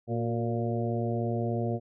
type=harmonic tone with a mistuned harmonic; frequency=116.54 Hz; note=A#2; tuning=in tune; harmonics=1 / 2 / 3 / 4 / 5 / 6; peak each=-30 / -33 / -35 / -36 / -37 / -38 dBFS; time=0.07-1.8 s; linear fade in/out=50 ms; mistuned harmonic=3; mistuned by=+51 cents; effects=none